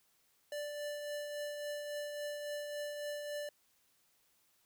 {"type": "tone with tremolo", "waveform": "square", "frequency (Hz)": 587.3, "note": "D5", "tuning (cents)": 0, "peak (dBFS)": -38, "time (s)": [0.52, 3.49], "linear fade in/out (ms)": 2, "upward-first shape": "triangle", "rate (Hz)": 3.6, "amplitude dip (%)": 40, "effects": ["white hiss -73 dBFS RMS until 4.65 s"]}